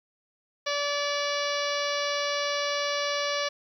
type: harmonic tone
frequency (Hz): 577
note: D5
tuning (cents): -31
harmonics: 1 / 2 / 3 / 4 / 5 / 6 / 7 / 8 / 9 / 10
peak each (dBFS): -30 / -33 / -35 / -36 / -37 / -38 / -38 / -39 / -40 / -40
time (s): 0.66-3.49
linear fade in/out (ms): 10
effects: 10-bit